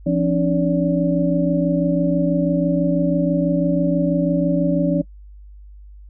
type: tone cluster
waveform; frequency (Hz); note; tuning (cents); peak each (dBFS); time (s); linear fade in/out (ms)
sine; 171.8 / 270.6 / 296.7 / 575; F3 / C#4 / D4 / D5; -28 / -42 / +18 / -37; -19 / -21 / -21 / -22; 0.06-5.02; 10
effects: noise-tail reverb RT60 0.1 s tail -20 dB re dry + added 50 Hz sine -38 dBFS peak until 6.09 s